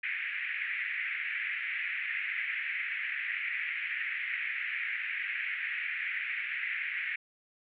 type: band-pass noise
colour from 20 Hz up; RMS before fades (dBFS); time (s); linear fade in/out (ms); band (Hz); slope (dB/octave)
pink; -35; 0.03-7.16; 5; 1800 to 2400; 48
effects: none